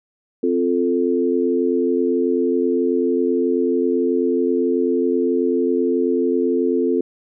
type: chord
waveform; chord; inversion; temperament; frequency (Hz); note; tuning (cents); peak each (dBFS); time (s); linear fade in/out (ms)
sine; F major; second; equal; 261.6 / 349.2 / 440; C4 / F4 / A4; 0 / 0 / 0; -20; 0.43-7.01; 5
effects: none